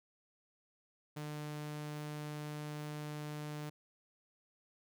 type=tone; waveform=sawtooth; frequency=149.8 Hz; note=D3; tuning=35 cents sharp; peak=-37 dBFS; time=1.16-3.7 s; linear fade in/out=10 ms; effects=none